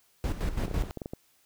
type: noise with tremolo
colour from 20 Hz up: brown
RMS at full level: -28 dBFS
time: 0.24-0.91 s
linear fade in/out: 0 ms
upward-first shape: square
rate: 6 Hz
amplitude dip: 65%
type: clicks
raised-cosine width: 2 ms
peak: -22 dBFS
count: 9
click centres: 0.636 / 0.681 / 0.713 / 0.778 / 0.837 / 0.973 / 1.018 / 1.059 / 1.135 s
effects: white hiss -66 dBFS RMS until 1.45 s